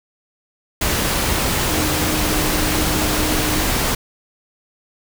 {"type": "tone in noise", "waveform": "sine", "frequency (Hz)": 306.9, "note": "D#4", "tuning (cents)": -24, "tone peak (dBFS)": -24, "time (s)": [1.7, 3.63], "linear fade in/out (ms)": 5, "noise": "pink", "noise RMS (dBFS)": -19, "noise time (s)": [0.81, 3.95], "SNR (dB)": -8, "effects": []}